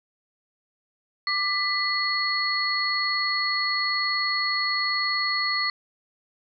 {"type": "tone cluster", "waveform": "sine", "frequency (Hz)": [1183, 1992, 4348], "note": ["D6", "B6", "C#8"], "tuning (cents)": [12, 14, -34], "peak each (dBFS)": [-29, -26, -26], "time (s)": [1.27, 5.7], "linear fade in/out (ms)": 2, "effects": []}